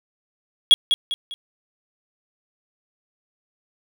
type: tone with echo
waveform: triangle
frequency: 3322 Hz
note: G#7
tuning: in tune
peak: -5 dBFS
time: 0.71-0.74 s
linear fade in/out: 0 ms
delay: 200 ms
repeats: 3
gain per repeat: -8 dB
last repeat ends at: 1.34 s
effects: none